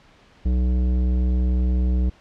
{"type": "tone with tanh clipping", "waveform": "triangle", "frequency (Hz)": 62.1, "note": "B1", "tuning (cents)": 10, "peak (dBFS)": -19, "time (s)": [0.45, 2.1], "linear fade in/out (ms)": 10, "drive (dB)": 17, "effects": ["pink hiss -53 dBFS RMS until 2.2 s", "low-pass 4000 Hz 12 dB/octave"]}